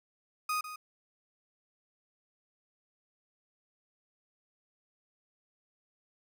35% pulse tone with echo, 1244.5 Hz, D#6, in tune, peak -28 dBFS, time 0.49-0.61 s, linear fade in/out 5 ms, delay 150 ms, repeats 1, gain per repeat -11 dB, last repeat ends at 0.76 s, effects none

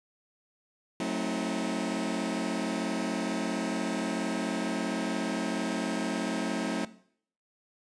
sawtooth chord, F# diminished seventh, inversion none, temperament just, 185 / 222 / 266.4 / 319.7 Hz, F#3 / A3 / C4 / Eb4, 0 / +16 / +31 / +47 cents, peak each -31 dBFS, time 1-6.85 s, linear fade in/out 2 ms, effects noise-tail reverb RT60 0.6 s tail -17 dB re dry + resampled to 22050 Hz

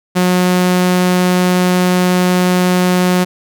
sawtooth tone, 181.1 Hz, F#3, 37 cents flat, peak -6 dBFS, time 0.15-3.25 s, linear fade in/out 20 ms, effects none

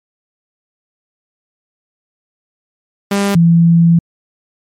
sawtooth / sine tone pair in turn, 200 / 168.18 Hz, G3 / E3, +35 / +35 cents, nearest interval minor third, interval 300 cents, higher first, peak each -8 / -5 dBFS, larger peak second, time 3.11-3.35 / 3.35-3.99 s, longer second, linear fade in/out 5 ms, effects MP3 64 kbps

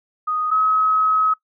sine tone pair in turn, 1244.5 / 1277.3 Hz, D#6 / D#6, 0 / +45 cents, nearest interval unison, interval 45 cents, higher second, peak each -19 / -14 dBFS, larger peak second, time 0.27-0.51 / 0.51-1.34 s, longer second, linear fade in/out 10 ms, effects noise-tail reverb RT60 0.1 s tail -20 dB re dry

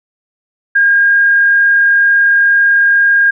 sine tone with frequency modulation, 1618 Hz, G#6, 46 cents flat, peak -6 dBFS, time 0.75-3.31 s, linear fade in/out 10 ms, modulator 42.1 Hz, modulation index 0.3, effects none

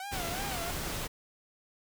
sawtooth tone with vibrato, 740 Hz, F#5, in tune, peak -34 dBFS, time 0-0.71 s, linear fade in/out 2 ms, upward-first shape sine, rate 2.8 Hz, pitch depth 160 cents each way
pink noise, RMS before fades -36 dBFS, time 0.11-1.08 s, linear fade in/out 20 ms
effects none

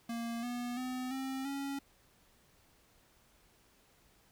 square tone with pitch steps, 232.7 / 243.1 / 254.1 / 265.5 / 277.4 Hz, A#3 / B3 / B3 / C4 / C#4, -3 / -27 / +49 / +25 / +1 cents, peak -37 dBFS, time 0.09-1.79 s, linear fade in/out 5 ms, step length 340 ms, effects pink hiss -67 dBFS RMS until 4.31 s

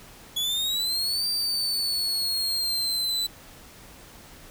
40% pulse exponential two-way sweep, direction up then down, 3370 to 4682 to 3983 Hz, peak -23 dBFS, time 0.36-3.27 s, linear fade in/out 10 ms, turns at 1.27 s, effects pink hiss -48 dBFS RMS until 4.5 s

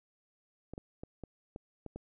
clicks, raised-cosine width 2 ms, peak -29 dBFS, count 7, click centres 0.736 / 0.779 / 1.035 / 1.237 / 1.561 / 1.863 / 1.96 s, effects none

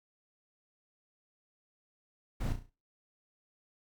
brown noise with echo, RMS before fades -33 dBFS, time 2.4-2.53 s, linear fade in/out 10 ms, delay 34 ms, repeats 5, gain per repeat -7 dB, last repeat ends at 2.7 s, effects noise-tail reverb RT60 0.3 s tail -18 dB re dry

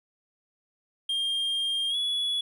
triangle tone with pitch glide, 3209 to 3392 Hz, G7 to G#7, +40 to +36 cents, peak -24 dBFS, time 1.09-2.41 s, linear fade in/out 5 ms, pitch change +96 cents, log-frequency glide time 1.89-1.96 s, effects none

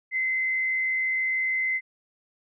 sine tone with frequency modulation, 2057 Hz, C7, 30 cents flat, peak -23 dBFS, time 0.11-1.81 s, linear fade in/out 50 ms, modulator 81.2 Hz, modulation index 0.39, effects none

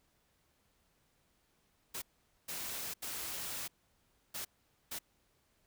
white noise bursts at uneven times, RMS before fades -41 dBFS, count 5, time 1.94-2.02 / 2.48-2.94 / 3.02-3.68 / 4.34-4.45 / 4.91-4.99 s, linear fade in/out 10 ms, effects pink hiss -74 dBFS RMS until 5.66 s

